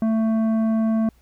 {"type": "tone with tanh clipping", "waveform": "sine", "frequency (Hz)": 222.1, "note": "A3", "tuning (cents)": 16, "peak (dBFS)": -19, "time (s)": [0.02, 1.09], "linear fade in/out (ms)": 2, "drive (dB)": 10, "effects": ["added 60 Hz sine -54 dBFS peak until 1.21 s", "pink hiss -62 dBFS RMS until 1.21 s"]}